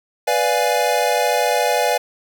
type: chord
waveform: square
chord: B diminished seventh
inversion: none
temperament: equal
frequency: 493.9 / 587.3 / 698.5 / 830.6 Hz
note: B4 / D5 / F5 / Ab5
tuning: 0 / 0 / 0 / 0 cents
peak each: -22 dBFS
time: 0.27-1.98 s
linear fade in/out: 10 ms
effects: none